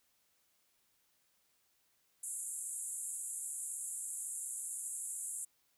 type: band-pass noise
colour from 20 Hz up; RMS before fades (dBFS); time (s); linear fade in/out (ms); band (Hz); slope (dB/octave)
white; -42; 2.23-5.45; 5; 7200 to 11000; 96
effects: white hiss -75 dBFS RMS until 5.77 s